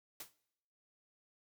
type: noise with exponential decay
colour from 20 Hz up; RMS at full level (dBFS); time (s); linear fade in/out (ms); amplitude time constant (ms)
white; -42; 0.2-0.34; 5; 29
effects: noise-tail reverb RT60 0.8 s tail -21 dB re dry